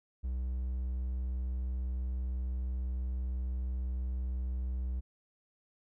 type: tone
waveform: triangle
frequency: 63 Hz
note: B1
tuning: 35 cents sharp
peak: -30 dBFS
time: 0.23-5.01 s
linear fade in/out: 20 ms
effects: none